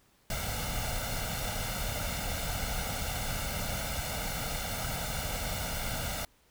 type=noise with comb filter; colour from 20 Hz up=pink; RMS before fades=-34 dBFS; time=0.3-6.25 s; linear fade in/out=2 ms; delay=1.4 ms; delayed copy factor=+0.75; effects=pink hiss -66 dBFS RMS until 6.5 s